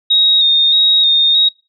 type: tone with vibrato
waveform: sine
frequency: 3729 Hz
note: A#7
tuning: in tune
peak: -8 dBFS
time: 0.1-1.49 s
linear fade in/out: 10 ms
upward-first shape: square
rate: 1.6 Hz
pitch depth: 26 cents each way
effects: noise-tail reverb RT60 0.3 s tail -23 dB re dry